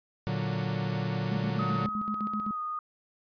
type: chord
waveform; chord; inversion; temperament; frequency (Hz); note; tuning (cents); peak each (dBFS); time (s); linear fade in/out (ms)
45% pulse; Bb augmented; none; equal; 116.54 / 146.83 / 185; Bb2 / D3 / F#3; 0 / 0 / 0; -33; 0.27-1.86; 0
type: tone with tremolo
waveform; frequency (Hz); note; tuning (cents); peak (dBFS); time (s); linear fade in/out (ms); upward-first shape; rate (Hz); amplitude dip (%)
sine; 211.4; G#3; +31; -30; 1.31-2.51; 2; square; 7.8; 80
type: tone with pitch glide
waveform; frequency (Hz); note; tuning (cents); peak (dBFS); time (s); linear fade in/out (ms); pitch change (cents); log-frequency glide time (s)
sine; 1264 to 1234.4; D#6 to D#6; +27 to -14; -31; 1.59-2.79; 2; -41; 2.51-2.59
effects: resampled to 11025 Hz